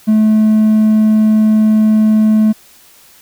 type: tone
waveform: triangle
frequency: 216.3 Hz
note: A3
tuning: 29 cents flat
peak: -4 dBFS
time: 0.07-2.53 s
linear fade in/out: 20 ms
effects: tanh soft clip ceiling 0 dBFS + white hiss -44 dBFS RMS until 3.21 s